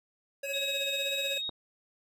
square tone, 2562 Hz, E7, 50 cents flat, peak -35 dBFS, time 0.43-1.42 s, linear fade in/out 50 ms
square tone with tremolo, 554.4 Hz, C#5, in tune, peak -34 dBFS, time 0.43-1.38 s, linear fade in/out 5 ms, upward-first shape sine, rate 16 Hz, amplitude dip 70%
sine tone with vibrato, 3767 Hz, A#7, 17 cents sharp, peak -32 dBFS, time 0.53-1.5 s, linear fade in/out 10 ms, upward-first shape triangle, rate 2 Hz, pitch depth 13 cents each way
click, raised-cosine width 1 ms, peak -27 dBFS, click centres 1.493 s
effects none

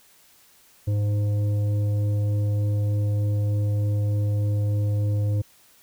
sine tone with frequency modulation, 103.83 Hz, G#2, in tune, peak -19 dBFS, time 0.87-5.42 s, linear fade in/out 10 ms, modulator 412 Hz, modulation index 0.27, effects tanh soft clip ceiling -15 dBFS + white hiss -56 dBFS RMS until 5.82 s

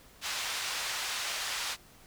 white band-pass noise, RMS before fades -35 dBFS, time 0.21-1.77 s, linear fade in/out 50 ms, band 810 to 5300 Hz, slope 12 dB/octave, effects pink hiss -57 dBFS RMS until 2.06 s

